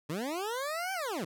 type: linear two-way sweep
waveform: 20% pulse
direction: up then down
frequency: 138.2 to 784 to 138.2 Hz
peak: -28 dBFS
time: 0.09-1.25 s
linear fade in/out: 10 ms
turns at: 0.93 s
effects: none